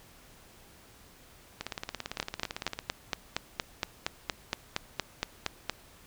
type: two click trains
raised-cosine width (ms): 0.2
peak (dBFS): -17 / -11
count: 22 / 16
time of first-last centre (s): 1.61-2.79 / 2.2-5.697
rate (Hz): 17.8 / 4.29
effects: pink hiss -56 dBFS RMS until 6.06 s